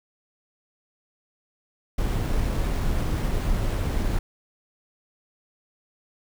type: noise with sample-and-hold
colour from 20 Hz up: brown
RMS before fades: -24 dBFS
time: 1.98-4.19 s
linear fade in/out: 5 ms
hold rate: 11025 Hz
effects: none